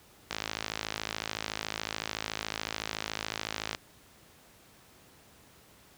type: click train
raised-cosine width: 0.2 ms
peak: -14 dBFS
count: 186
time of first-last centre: 0.31-3.749 s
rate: 53.8 Hz
effects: pink hiss -58 dBFS RMS until 5.97 s + high-pass 60 Hz 12 dB/octave